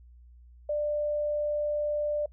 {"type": "tone", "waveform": "sine", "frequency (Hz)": 593, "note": "D5", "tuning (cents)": 17, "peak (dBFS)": -26, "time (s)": [0.69, 2.26], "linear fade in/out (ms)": 5, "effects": ["noise-tail reverb RT60 0.1 s tail -25 dB re dry", "added 60 Hz sine -50 dBFS peak until 2.32 s"]}